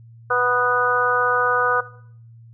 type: harmonic tone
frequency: 246.9 Hz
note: B3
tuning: in tune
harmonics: 2 / 3 / 4 / 5 / 6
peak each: -22 / -27 / -26 / -21 / -21 dBFS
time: 0.3-1.81 s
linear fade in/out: 10 ms
effects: noise-tail reverb RT60 0.6 s tail -17 dB re dry + added 115 Hz sine -42 dBFS peak until 2.53 s